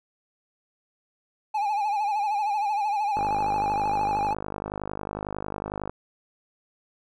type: tone with vibrato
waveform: triangle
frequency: 830.6 Hz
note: G#5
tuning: in tune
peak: -21 dBFS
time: 1.54-4.34 s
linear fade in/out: 10 ms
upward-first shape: sine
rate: 13 Hz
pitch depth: 76 cents each way
type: click train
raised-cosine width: 1 ms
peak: -17 dBFS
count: 140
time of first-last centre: 3.17-5.895 s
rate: 51 Hz
effects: none